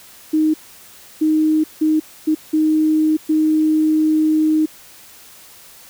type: tone bursts at uneven times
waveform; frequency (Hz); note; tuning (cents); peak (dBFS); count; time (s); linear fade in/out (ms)
sine; 311.1; D#4; 0; -12; 6; 0.33-0.54 / 1.21-1.64 / 1.81-2 / 2.27-2.35 / 2.53-3.17 / 3.29-4.66; 10
effects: white hiss -43 dBFS RMS until 5.89 s